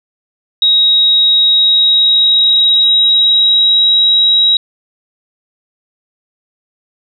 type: tone with pitch glide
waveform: sine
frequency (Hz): 3800 to 3840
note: A#7 to B7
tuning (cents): +33 to -49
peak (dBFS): -6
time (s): 0.62-4.57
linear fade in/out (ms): 2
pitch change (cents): +18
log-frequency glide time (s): 1.52-3.83
effects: none